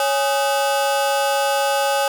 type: ring-modulated tone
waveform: 35% pulse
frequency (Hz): 692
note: F5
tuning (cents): -16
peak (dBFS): -12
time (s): 0-2.08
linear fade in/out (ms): 2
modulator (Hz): 136
effects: none